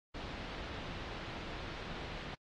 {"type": "low-pass noise", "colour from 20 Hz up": "pink", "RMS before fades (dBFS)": -44, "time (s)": [0.14, 2.35], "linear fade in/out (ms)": 10, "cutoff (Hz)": 4100, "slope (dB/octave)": 24, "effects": ["AAC 48 kbps"]}